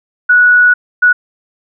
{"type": "tone bursts at uneven times", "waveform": "sine", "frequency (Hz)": 1468, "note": "F#6", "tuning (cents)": -14, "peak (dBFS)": -4, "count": 2, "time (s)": [[0.29, 0.74], [1.02, 1.13]], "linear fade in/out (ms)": 10, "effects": []}